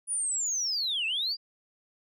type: linear two-way sweep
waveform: sine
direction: down then up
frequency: 9820 to 2557 to 4882 Hz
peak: -26 dBFS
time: 0.07-1.37 s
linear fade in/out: 50 ms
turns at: 1.06 s
effects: tanh soft clip ceiling -23 dBFS